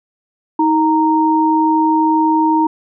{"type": "tone pair together", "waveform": "sine", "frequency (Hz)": [316.7, 928], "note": ["D#4", "A#5"], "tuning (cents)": [31, -8], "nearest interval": "octave + perfect fifth", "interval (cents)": 1861, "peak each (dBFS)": -13, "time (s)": [0.59, 2.67], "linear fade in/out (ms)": 5, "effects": []}